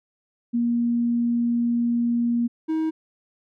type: tone pair in turn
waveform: sine / triangle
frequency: 236.8 / 317.6 Hz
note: A#3 / D#4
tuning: +27 / +36 cents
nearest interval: perfect fourth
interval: 509 cents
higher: second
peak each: -19 dBFS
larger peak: neither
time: 0.53-2.48 / 2.68-2.91 s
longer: first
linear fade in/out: 20 ms
effects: none